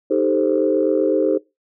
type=chord; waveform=sine; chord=A half-diminished seventh; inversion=second; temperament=equal; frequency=311.1 / 392 / 440 / 523.3 Hz; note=Eb4 / G4 / A4 / C5; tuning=0 / 0 / 0 / 0 cents; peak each=-20 dBFS; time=0.1-1.38 s; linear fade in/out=10 ms; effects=noise-tail reverb RT60 0.2 s tail -19 dB re dry + tanh soft clip ceiling -5 dBFS